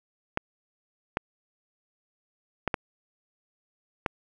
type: clicks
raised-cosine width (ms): 0.5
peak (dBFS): -10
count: 5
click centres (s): 0.374 / 1.171 / 2.677 / 2.742 / 4.062
effects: none